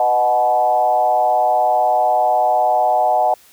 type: tone with frequency modulation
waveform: sine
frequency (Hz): 739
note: F#5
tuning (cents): -2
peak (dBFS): -12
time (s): 0-3.34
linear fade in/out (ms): 2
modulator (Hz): 120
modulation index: 1.1
effects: white hiss -49 dBFS RMS until 3.52 s